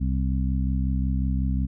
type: harmonic tone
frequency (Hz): 65.5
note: C2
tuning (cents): +2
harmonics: 1 / 2 / 3 / 4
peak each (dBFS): -23 / -29 / -29 / -33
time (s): 0-1.67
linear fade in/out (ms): 20
effects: none